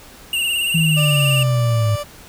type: tone with vibrato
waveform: square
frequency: 2794 Hz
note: F7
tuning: in tune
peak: -18 dBFS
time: 0.33-1.43 s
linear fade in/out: 2 ms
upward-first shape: triangle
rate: 18 Hz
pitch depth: 65 cents each way
type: linear sweep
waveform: sine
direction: down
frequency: 164.1 to 103.83 Hz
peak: -14 dBFS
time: 0.74-1.96 s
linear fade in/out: 10 ms
type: tone with pitch glide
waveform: 30% pulse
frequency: 595 to 586.8 Hz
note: D5 to D5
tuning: +22 to -2 cents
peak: -21 dBFS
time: 0.96-2.04 s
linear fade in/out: 20 ms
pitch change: -24 cents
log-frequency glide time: 1.39-1.56 s
effects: pink hiss -42 dBFS RMS until 2.28 s